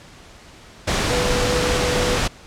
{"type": "tone in noise", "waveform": "sine", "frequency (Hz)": 493.9, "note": "B4", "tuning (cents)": 0, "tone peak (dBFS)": -22, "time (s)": [1.1, 2.18], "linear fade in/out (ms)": 10, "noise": "pink", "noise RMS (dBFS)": -20, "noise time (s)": [0.87, 2.28], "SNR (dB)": -5, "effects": ["pink hiss -44 dBFS RMS until 2.46 s", "low-pass 7000 Hz 12 dB/octave"]}